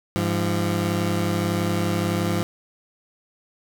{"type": "tone pair together", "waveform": "20% pulse", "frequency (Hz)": [101.59, 171.5], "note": ["G#2", "F3"], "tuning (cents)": [-38, -31], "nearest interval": "major sixth", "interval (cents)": 907, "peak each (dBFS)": -19, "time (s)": [0.16, 2.43], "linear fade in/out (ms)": 0, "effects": []}